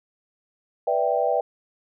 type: chord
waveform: sine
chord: E minor seventh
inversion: second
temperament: equal with one note detuned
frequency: 490.8 / 587.3 / 659.3 / 784 Hz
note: B4 / D5 / E5 / G5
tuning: -11 / 0 / 0 / 0 cents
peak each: -25 dBFS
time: 0.87-1.41 s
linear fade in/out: 5 ms
effects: none